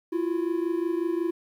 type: tone pair together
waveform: triangle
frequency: 334.2 / 359.7 Hz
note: E4 / F#4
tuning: +24 / -49 cents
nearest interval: minor second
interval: 127 cents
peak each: -24 / -27 dBFS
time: 0.12-1.31 s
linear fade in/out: 10 ms
effects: 10-bit